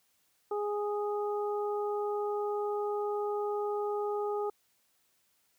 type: harmonic tone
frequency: 414 Hz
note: G#4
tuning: 5 cents flat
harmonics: 1 / 2 / 3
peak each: -31 / -37 / -41 dBFS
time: 0.51-4.5 s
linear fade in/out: 5 ms
effects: white hiss -72 dBFS RMS until 5.58 s + high-pass 60 Hz 12 dB/octave